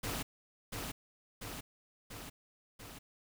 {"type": "noise with echo", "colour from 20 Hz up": "pink", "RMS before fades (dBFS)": -38, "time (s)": [0.03, 0.23], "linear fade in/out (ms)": 10, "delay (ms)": 690, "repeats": 4, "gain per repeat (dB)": -3, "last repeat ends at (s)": 2.99, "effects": []}